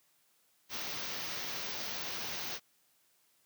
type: band-stop noise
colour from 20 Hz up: white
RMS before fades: -39 dBFS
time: 0.69-2.6 s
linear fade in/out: 50 ms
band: 6400 to 16000 Hz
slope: 96 dB/octave
effects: white hiss -71 dBFS RMS until 3.45 s + high-pass 100 Hz 12 dB/octave